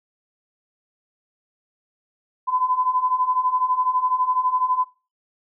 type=beating tone pair; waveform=sine; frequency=1004 / 1016 Hz; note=B5 / B5; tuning=+28 / +49 cents; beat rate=12 Hz; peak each=-24 / -20 dBFS; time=2.47-4.85 s; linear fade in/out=20 ms; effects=noise-tail reverb RT60 0.3 s tail -19 dB re dry